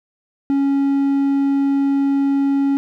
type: tone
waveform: triangle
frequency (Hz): 277.2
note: C#4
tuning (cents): 0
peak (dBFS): -12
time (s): 0.5-2.77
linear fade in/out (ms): 0
effects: none